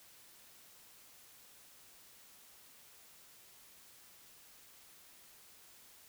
silence, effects white hiss -60 dBFS RMS until 6.08 s

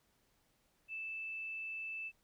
sine tone, 2637 Hz, E7, in tune, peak -40 dBFS, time 0.88-2.12 s, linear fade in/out 50 ms, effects pink hiss -75 dBFS RMS until 2.23 s

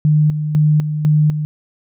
sine tone with tremolo, 151.7 Hz, D#3, 44 cents flat, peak -9 dBFS, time 0.05-1.45 s, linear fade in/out 0 ms, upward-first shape square, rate 2 Hz, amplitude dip 60%, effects none

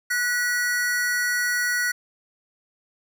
square tone pair together, 1472.8 / 1935 Hz, F#6 / B6, -8 / -36 cents, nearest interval perfect fourth, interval 472 cents, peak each -25 dBFS, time 0.1-1.92 s, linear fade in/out 10 ms, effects none

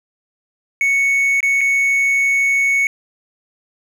triangle tone with dropouts, 2217 Hz, C#7, in tune, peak -11 dBFS, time 0.81-2.87 s, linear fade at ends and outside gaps 1 ms, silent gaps 1.405-1.429 / 1.609-1.613 s, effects none

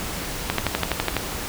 click train, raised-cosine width 0.3 ms, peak -4 dBFS, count 9, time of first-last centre 0.5-1.167 s, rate 12 Hz, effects pink hiss -30 dBFS RMS until 1.48 s

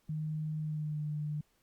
sine tone with pitch glide, 154.6 to 150.2 Hz, D#3 to D3, -11 to +39 cents, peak -33 dBFS, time 0.09-1.41 s, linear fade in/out 5 ms, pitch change -50 cents, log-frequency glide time 0.59-1.03 s, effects pink hiss -73 dBFS RMS until 1.62 s + Opus 48 kbps

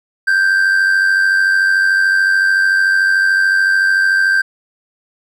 triangle tone with amplitude modulation, 1568 Hz, G6, in tune, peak -6 dBFS, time 0.27-4.42 s, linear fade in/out 10 ms, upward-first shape sine, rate 93.6 Hz, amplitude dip 50%, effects none

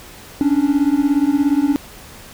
triangle beating tone pair, 277.2 / 294.2 Hz, C#4 / D4, 0 / +3 cents, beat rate 17 Hz, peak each -14 dBFS, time 0.41-1.76 s, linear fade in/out 0 ms, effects pink hiss -39 dBFS RMS until 2.33 s

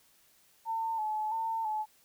sine tone with vibrato, 880 Hz, A5, in tune, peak -30 dBFS, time 0.65-1.86 s, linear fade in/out 50 ms, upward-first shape square, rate 1.5 Hz, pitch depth 41 cents each way, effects white hiss -65 dBFS RMS until 2.04 s

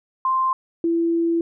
sine tone pair in turn, 1046.5 / 334.9 Hz, C6 / E4, 0 / +27 cents, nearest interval octave + minor sixth, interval 1973 cents, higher first, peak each -17 dBFS, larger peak neither, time 0.25-0.53 / 0.84-1.41 s, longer second, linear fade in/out 2 ms, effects none

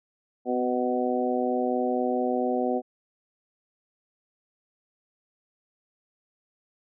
harmonic tone with a mistuned harmonic, 124.3 Hz, B2, 12 cents sharp, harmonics 2 / 3 / 4 / 5 / 6, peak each -28 / -30 / -29 / -32 / -30 dBFS, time 0.45-2.82 s, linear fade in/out 50 ms, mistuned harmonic 2, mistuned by +22 cents, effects none

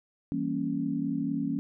sine chord, E diminished seventh, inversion none, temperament equal, 164.81 / 196 / 233.1 / 277.2 Hz, E3 / G3 / Bb3 / Db4, 0 / 0 / 0 / 0 cents, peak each -35 / -36 / -33 / -30 dBFS, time 0.32-1.59 s, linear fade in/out 0 ms, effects none

